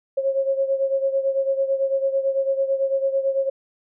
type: beating tone pair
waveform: sine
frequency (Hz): 540 / 549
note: C#5 / C#5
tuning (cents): -45 / -17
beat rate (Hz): 9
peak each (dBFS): -20 / -25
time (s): 0.17-3.5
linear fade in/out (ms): 10
effects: none